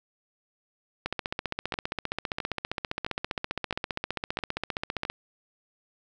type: two click trains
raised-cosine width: 0.3 ms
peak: -13 / -15 dBFS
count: 62 / 6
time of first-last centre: 1.06-5.1 / 1.74-5.051 s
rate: 15.1 / 1.51 Hz
effects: none